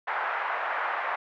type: band-pass noise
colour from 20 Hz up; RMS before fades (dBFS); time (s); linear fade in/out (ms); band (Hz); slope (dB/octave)
pink; -30; 0.07-1.16; 10; 730 to 1900; 24
effects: none